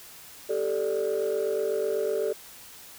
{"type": "chord", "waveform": "sine", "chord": "G suspended second", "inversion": "none", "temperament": "equal", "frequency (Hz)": [392, 440, 587.3], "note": ["G4", "A4", "D5"], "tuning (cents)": [0, 0, 0], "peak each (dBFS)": [-28, -26, -29], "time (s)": [0.49, 2.33], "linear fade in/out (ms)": 10, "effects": ["tanh soft clip ceiling -20 dBFS", "white hiss -47 dBFS RMS until 2.98 s"]}